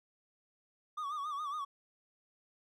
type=tone with vibrato; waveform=triangle; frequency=1174.7 Hz; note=D6; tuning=in tune; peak=-34 dBFS; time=0.97-1.65 s; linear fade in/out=10 ms; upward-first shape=sine; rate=7.2 Hz; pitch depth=99 cents each way; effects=none